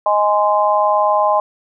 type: chord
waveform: sine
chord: Ab major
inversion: second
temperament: just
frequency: 623 / 830.6 / 1038.3 Hz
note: Eb5 / Ab5 / C6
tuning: +2 / 0 / -14 cents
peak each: -16 dBFS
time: 0.06-1.4 s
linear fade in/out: 2 ms
effects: none